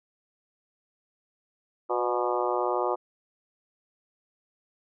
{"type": "harmonic tone with a mistuned harmonic", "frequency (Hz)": 121.4, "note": "B2", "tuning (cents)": -29, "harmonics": [3, 4, 5, 6, 7, 8, 9, 10], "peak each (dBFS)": [-30, -31, -32, -33, -33, -34, -35, -35], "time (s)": [1.89, 2.96], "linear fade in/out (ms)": 20, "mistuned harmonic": 4, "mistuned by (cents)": 41, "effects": []}